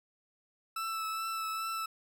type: tone with vibrato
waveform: 40% pulse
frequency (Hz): 1318.5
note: E6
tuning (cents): 0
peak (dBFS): -33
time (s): 0.76-1.86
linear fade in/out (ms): 5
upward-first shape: triangle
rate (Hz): 2.4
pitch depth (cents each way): 21
effects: none